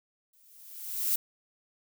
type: noise with exponential growth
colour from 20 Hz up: violet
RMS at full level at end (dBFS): -25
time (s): 0.33-1.16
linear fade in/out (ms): 5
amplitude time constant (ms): 180
effects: none